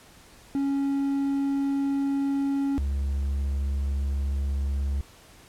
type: tone pair in turn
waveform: triangle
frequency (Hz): 277.2 / 69.3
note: C#4 / C#2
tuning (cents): 0 / 0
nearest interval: 2 octaves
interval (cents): 2400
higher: first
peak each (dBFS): -21 / -22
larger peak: first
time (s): 0.55-2.78 / 2.78-5.01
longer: neither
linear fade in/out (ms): 0
effects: pink hiss -52 dBFS RMS until 5.48 s + low-pass 12000 Hz 12 dB/octave